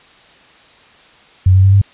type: tone with pitch steps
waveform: sine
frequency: 92.8 / 94.86 / 96.96 / 99.12 Hz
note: F#2 / F#2 / G2 / G2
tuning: +6 / +44 / -18 / +20 cents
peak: -5 dBFS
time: 1.46-1.816 s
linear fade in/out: 5 ms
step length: 89 ms
effects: white hiss -45 dBFS RMS until 1.93 s + resampled to 8000 Hz